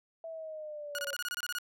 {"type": "linear sweep", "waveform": "sine", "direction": "down", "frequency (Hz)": [659.3, 554.4], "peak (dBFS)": -39, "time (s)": [0.24, 1.14], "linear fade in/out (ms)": 2}
{"type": "tone bursts", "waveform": "sawtooth", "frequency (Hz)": 1449, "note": "F#6", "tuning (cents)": -37, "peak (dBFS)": -30, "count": 11, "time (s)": [0.95, 1.585], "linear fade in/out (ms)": 0, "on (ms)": 35, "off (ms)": 25}
{"effects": []}